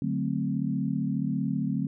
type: chord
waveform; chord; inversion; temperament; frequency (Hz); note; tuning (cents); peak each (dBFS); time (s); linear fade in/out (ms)
sine; D dominant seventh; none; equal; 146.83 / 185 / 220 / 261.6; D3 / F#3 / A3 / C4; 0 / 0 / 0 / 0; -31; 0.02-1.87; 2
effects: none